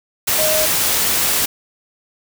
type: tone in noise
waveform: sine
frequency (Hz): 622.3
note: D#5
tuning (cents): 0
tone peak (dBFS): -18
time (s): 0.38-0.66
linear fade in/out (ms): 10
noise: white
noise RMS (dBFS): -17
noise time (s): 0.27-1.46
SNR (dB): -4
effects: none